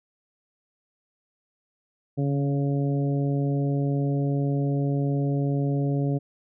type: harmonic tone with a mistuned harmonic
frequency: 140.2 Hz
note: C#3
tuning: 20 cents sharp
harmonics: 1 / 2 / 3 / 4 / 5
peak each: -23 / -28 / -33 / -36 / -40 dBFS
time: 2.17-6.19 s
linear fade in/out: 20 ms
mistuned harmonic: 1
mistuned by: +22 cents
effects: none